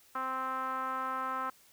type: tone with low-pass filter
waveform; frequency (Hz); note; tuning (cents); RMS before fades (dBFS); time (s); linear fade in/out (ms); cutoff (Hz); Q
5% pulse; 261.2; C4; -3; -35; 0.15-1.5; 5; 1200; 6.7
effects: white hiss -62 dBFS RMS until 1.72 s